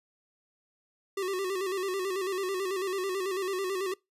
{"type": "tone with vibrato", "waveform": "square", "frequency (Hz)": 380, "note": "F#4", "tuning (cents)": 46, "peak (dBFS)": -30, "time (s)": [1.17, 3.94], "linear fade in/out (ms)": 5, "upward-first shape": "square", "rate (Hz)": 9.1, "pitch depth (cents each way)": 63, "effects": ["noise-tail reverb RT60 0.2 s tail -24 dB re dry", "resampled to 32000 Hz"]}